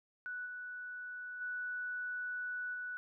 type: tone with level steps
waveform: sine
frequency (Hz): 1480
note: F#6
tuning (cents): 0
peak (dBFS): -39 / -42 / -37 / -39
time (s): 0.26-2.97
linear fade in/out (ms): 0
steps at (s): 0.45 / 1.4 / 2.73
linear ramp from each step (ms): 20
effects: none